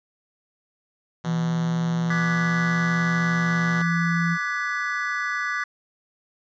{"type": "tone with vibrato", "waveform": "5% pulse", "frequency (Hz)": 123.47, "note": "B2", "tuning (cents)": 0, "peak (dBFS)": -21, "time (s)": [1.24, 3.82], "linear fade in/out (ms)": 5, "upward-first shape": "sine", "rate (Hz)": 0.7, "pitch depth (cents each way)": 13}
{"type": "tone with pitch glide", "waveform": "sine", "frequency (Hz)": [166.1, 169.3], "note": ["E3", "E3"], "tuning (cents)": [13, 46], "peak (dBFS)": -21, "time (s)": [1.24, 4.38], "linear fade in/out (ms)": 50, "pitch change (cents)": 33, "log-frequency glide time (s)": [1.42, 2.57]}
{"type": "chord", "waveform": "triangle", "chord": "G# half-diminished seventh", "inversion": "second", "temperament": "equal with one note detuned", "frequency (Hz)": [1174.7, 1480, 1688.3, 1975.5], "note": ["D6", "F#6", "G#6", "B6"], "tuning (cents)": [0, 0, 28, 0], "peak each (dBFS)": -28, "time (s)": [2.1, 5.64], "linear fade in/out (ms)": 5}
{"effects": ["resampled to 16000 Hz"]}